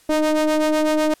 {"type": "ring-modulated tone", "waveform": "square", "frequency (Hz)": 155, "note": "D#3", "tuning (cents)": -6, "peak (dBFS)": -14, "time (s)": [0.09, 1.14], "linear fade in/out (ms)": 5, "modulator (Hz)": 461, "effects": ["white hiss -54 dBFS RMS until 1.2 s", "low-pass 12000 Hz 12 dB/octave"]}